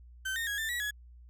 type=tone with pitch steps; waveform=35% pulse; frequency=1542 / 1836 / 1655 / 1782 / 1931 / 1684 Hz; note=G6 / A#6 / G#6 / A6 / B6 / G#6; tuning=-29 / -27 / -6 / +22 / -39 / +24 cents; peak=-30 dBFS; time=0.25-0.91 s; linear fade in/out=10 ms; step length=110 ms; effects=added 60 Hz sine -50 dBFS peak until 1.29 s